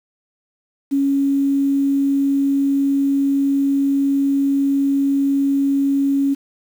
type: tone with quantisation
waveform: sine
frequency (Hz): 277.2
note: C#4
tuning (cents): 0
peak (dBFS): -14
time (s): 0.91-6.35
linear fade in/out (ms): 20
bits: 7
effects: none